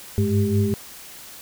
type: tone cluster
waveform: sine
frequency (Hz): 99 / 103.9 / 210.5 / 395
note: G2 / G#2 / G#3 / G4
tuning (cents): +18 / +1 / +24 / +13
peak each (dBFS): -22 / -23 / -22 / -25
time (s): 0.18-0.74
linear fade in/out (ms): 0
effects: white hiss -41 dBFS RMS until 1.41 s